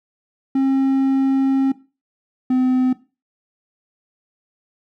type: tone pair in turn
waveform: triangle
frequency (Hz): 268.7 / 255.8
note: C4 / C4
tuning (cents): +46 / -39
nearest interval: minor second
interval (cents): 85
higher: first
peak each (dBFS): -12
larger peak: neither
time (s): 0.55-1.72 / 2.5-2.93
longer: first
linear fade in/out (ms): 5
effects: noise-tail reverb RT60 0.3 s tail -17 dB re dry

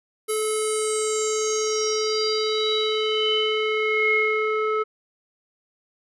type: tone with low-pass filter sweep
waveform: square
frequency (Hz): 432.4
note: A4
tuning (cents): -30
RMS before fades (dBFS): -23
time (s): 0.28-4.84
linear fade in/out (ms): 20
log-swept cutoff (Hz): 11000 to 1600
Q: 8.6
effects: none

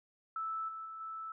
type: tone with level steps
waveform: sine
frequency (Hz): 1315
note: E6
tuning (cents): -5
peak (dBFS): -35 / -41 / -43 / -40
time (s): 0.36-1.32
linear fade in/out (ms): 2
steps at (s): 0.68 / 0.85 / 1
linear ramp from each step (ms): 10
effects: none

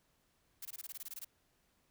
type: noise bursts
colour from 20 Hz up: blue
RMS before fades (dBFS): -45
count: 12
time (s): 0.62-1.247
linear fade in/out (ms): 5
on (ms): 33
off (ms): 21
effects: pink hiss -75 dBFS RMS until 1.9 s

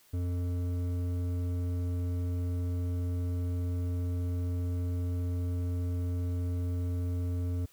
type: tone with hard clipping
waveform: sine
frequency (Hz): 88.5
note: F2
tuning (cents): +23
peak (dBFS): -31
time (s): 0.13-7.66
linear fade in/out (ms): 10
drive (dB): 10
effects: white hiss -62 dBFS RMS until 7.72 s

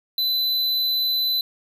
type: tone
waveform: square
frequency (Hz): 4012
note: B7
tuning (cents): +26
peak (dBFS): -20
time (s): 0.18-1.41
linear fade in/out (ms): 2
effects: 9-bit

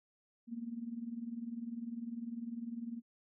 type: tone with tremolo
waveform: sine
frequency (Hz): 233.1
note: A#3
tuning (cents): 0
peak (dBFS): -36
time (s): 0.47-3.02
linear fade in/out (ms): 50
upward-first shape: sine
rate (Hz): 20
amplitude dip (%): 75
effects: none

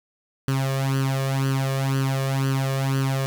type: tone with flanger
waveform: sawtooth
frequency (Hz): 134.8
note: C#3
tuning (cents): -48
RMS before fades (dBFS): -23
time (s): 0.48-3.26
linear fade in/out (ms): 0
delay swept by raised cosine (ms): 0.66 to 1.76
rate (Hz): 2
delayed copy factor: +0.75
effects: none

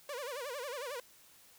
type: tone with vibrato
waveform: sawtooth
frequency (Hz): 530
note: C5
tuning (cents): +22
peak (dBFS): -35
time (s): 0.09-1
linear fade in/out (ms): 2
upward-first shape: sine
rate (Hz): 11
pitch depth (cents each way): 200
effects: white hiss -61 dBFS RMS until 1.58 s

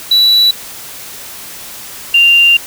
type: tone pair in turn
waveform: triangle / sine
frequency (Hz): 3939 / 2785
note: B7 / F7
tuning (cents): -5 / -5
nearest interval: tritone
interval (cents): 600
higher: first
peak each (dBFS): -4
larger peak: neither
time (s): 0.11-0.51 / 2.14-2.57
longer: second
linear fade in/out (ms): 5
effects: white hiss -29 dBFS RMS until 2.66 s

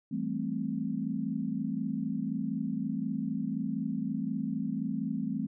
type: chord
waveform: sine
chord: A minor seventh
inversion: second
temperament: equal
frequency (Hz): 164.81 / 196 / 220 / 261.6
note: E3 / G3 / A3 / C4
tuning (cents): 0 / 0 / 0 / 0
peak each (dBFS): -38 / -36 / -34 / -35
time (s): 0.11-5.47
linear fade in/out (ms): 10
effects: none

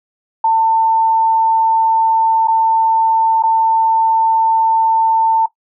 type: tone with dropouts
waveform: sine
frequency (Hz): 896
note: A5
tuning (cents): +31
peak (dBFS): -9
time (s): 0.44-5.46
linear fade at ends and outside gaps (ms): 5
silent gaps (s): 2.474-2.481 / 3.425-3.435
effects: noise-tail reverb RT60 0.1 s tail -17 dB re dry

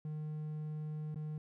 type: tone with dropouts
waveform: triangle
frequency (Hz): 153.1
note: D#3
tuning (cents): -28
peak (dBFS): -36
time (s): 0.05-1.38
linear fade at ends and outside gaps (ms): 2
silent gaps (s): 1.145-1.158
effects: none

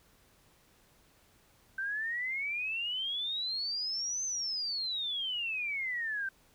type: exponential two-way sweep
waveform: sine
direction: up then down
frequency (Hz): 1542 to 6272 to 1542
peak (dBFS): -32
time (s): 1.78-6.29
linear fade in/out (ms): 5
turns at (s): 4.24
effects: pink hiss -65 dBFS RMS until 6.54 s

